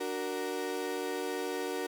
35% pulse chord, D augmented, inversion none, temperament equal with one note detuned, 293.7 / 372.1 / 466.2 Hz, D4 / F#4 / A#4, 0 / +10 / 0 cents, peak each -38 / -35 / -35 dBFS, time 0-1.87 s, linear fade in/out 10 ms, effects none

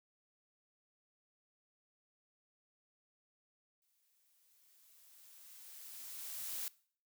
blue noise with exponential growth, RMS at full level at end -40 dBFS, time 3.82-6.68 s, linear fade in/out 1 ms, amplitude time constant 620 ms, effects noise-tail reverb RT60 0.5 s tail -21 dB re dry

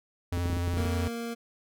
square tone with vibrato, 87.31 Hz, F2, in tune, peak -28 dBFS, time 0.32-1.08 s, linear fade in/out 5 ms, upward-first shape square, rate 13 Hz, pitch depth 17 cents each way
clicks, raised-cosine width 3 ms, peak -22 dBFS, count 10, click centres 0.375 / 0.458 / 0.5 / 0.53 / 0.569 / 0.678 / 0.738 / 0.772 / 0.804 / 0.854 s
25% pulse tone, 233.1 Hz, A#3, in tune, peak -29 dBFS, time 0.76-1.35 s, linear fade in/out 20 ms
effects none

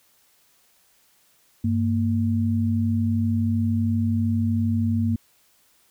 sine tone pair together, 98 / 230.7 Hz, G2 / A#3, 0 / -18 cents, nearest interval octave + minor third, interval 1482 cents, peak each -22 dBFS, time 1.64-5.16 s, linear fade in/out 5 ms, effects white hiss -61 dBFS RMS until 5.9 s

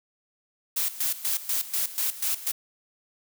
blue noise with tremolo, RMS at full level -26 dBFS, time 0.76-2.52 s, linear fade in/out 10 ms, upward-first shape square, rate 4.1 Hz, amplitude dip 80%, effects none

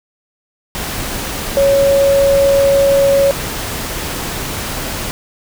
sine tone in noise, 554.4 Hz, C#5, in tune, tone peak -8 dBFS, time 1.57-3.31 s, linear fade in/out 0 ms, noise pink, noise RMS -22 dBFS, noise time 0.75-5.11 s, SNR +11 dB, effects none

